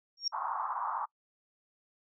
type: tone with exponential growth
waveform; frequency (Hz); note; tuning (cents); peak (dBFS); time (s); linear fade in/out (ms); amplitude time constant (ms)
sine; 5560; F8; -9; -25; 0.17-0.28; 5; 23
type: band-pass noise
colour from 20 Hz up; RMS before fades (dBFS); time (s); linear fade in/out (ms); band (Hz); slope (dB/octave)
pink; -35; 0.32-1.06; 20; 850 to 1200; 48
effects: noise-tail reverb RT60 0.1 s tail -26 dB re dry